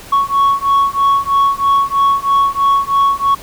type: beating tone pair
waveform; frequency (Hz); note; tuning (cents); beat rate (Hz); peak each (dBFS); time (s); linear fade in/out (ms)
sine; 1108.7 / 1111.8; C#6 / C#6; 0 / +5; 3.1; -11; 0.12-3.35; 10
effects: tanh soft clip ceiling -7 dBFS + pink hiss -35 dBFS RMS until 3.42 s